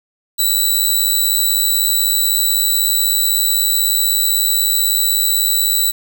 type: tone with amplitude modulation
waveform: 10% pulse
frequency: 3951 Hz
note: B7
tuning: in tune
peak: -3 dBFS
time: 0.38-5.92 s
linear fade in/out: 20 ms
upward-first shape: sine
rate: 96.1 Hz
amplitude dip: 50%
effects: 7-bit